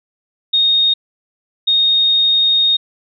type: tone pair in turn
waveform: sine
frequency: 3711 / 3711 Hz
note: A#7 / A#7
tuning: -9 / -9 cents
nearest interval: unison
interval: 0 cents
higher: neither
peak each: -10 dBFS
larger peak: neither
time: 0.53-0.94 / 1.67-2.77 s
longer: second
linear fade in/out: 10 ms
effects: none